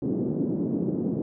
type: band-pass noise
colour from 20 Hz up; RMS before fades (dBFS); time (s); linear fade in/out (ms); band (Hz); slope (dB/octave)
white; -27; 0.02-1.22; 2; 150 to 340; 24
effects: none